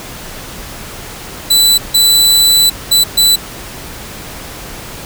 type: tone bursts at uneven times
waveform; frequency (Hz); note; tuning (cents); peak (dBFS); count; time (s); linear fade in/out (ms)
sawtooth; 3983; B7; +14; -3; 4; 1.5-1.78 / 1.94-2.7 / 2.91-3.04 / 3.17-3.36; 10
effects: pink hiss -28 dBFS RMS until 5.05 s